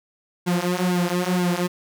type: tone with flanger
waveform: sawtooth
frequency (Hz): 178.6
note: F3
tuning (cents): +39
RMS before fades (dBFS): -22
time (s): 0.46-1.68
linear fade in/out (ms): 20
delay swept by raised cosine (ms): 1.6 to 7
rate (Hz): 2.1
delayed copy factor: -0.9
effects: none